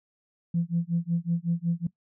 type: tone with tremolo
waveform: sine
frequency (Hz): 170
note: F3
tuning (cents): -46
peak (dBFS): -20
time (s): 0.54-1.87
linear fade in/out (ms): 5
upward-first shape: sine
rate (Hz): 5.4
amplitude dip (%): 100
effects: noise-tail reverb RT60 0.1 s tail -20 dB re dry + tanh soft clip ceiling -16 dBFS